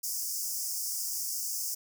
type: high-pass noise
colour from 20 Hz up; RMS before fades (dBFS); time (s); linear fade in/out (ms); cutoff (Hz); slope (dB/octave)
pink; -34; 0.03-1.75; 10; 5000; 96
effects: none